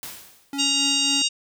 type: noise with exponential decay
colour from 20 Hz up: white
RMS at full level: -33 dBFS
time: 0.03-0.68 s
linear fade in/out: 0 ms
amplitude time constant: 140 ms
type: tone with tremolo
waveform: square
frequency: 279.1 Hz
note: C#4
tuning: 12 cents sharp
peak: -27 dBFS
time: 0.53-1.22 s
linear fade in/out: 2 ms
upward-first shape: triangle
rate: 3.7 Hz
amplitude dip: 50%
type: harmonic tone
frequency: 936 Hz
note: A#5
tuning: 7 cents sharp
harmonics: 3 / 4 / 5 / 6 / 7 / 8 / 9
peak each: -23 / -25 / -27 / -29 / -30 / -31 / -32 dBFS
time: 0.58-1.29 s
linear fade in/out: 20 ms
effects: none